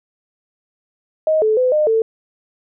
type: tone with pitch steps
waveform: sine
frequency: 627 / 434.1 / 507 / 608 / 446.4 Hz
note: D#5 / A4 / B4 / D#5 / A4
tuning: +13 / -23 / +45 / -40 / +25 cents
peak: -12 dBFS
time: 1.27-2.02 s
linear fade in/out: 2 ms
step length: 150 ms
effects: none